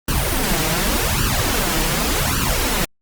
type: noise with flanger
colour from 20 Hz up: pink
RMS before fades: -19 dBFS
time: 0.08-2.85 s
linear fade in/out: 5 ms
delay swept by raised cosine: 0.67 to 6.37 ms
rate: 0.87 Hz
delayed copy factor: +0.95
effects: Opus 32 kbps